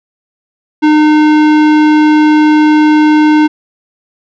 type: tone with tanh clipping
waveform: sine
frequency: 304.6 Hz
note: D#4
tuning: 37 cents flat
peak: -6 dBFS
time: 0.82-3.48 s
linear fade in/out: 20 ms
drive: 18 dB
effects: none